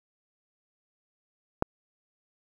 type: click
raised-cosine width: 1 ms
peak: -9 dBFS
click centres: 1.624 s
effects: 8-bit